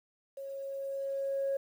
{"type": "tone with level ramp", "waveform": "sine", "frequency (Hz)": 548, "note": "C#5", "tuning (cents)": -20, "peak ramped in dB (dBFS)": [-39, -27], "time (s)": [0.37, 1.57], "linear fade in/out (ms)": 5, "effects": ["tanh soft clip ceiling -25 dBFS", "10-bit"]}